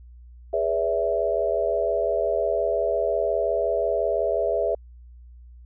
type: chord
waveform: sine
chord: E dominant seventh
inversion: first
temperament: equal with one note detuned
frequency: 415.3 / 493.9 / 573.6 / 659.3 Hz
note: G#4 / B4 / D5 / E5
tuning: 0 / 0 / -41 / 0 cents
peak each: -27 / -28 / -27 / -24 dBFS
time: 0.53-4.75 s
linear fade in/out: 5 ms
effects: added 60 Hz sine -43 dBFS peak until 5.65 s